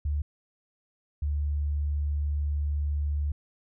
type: tone pair in turn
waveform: sine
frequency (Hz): 73.42 / 73.15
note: D2 / D2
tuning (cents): 0 / -6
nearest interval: unison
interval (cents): 6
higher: first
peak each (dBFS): -25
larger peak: neither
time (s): 0.05-0.22 / 1.22-3.32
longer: second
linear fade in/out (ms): 5
effects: none